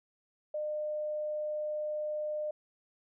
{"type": "tone", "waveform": "sine", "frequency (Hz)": 605, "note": "D#5", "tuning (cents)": -49, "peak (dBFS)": -32, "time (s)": [0.54, 2.51], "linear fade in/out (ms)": 5, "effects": []}